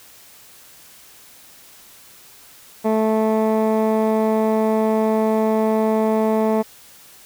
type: tone with low-pass filter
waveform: 15% pulse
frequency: 218.9 Hz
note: A3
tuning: 9 cents flat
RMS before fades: -18 dBFS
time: 2.84-6.63 s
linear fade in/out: 20 ms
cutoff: 1000 Hz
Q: 0.74
effects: white hiss -46 dBFS RMS until 7.25 s